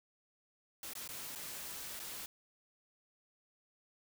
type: noise with dropouts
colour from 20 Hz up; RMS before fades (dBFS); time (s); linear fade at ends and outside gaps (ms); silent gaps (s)
white; -45; 0.83-2.26; 2; 0.935-0.952 / 1.077-1.089 / 1.352-1.357 / 1.995-1.999
effects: none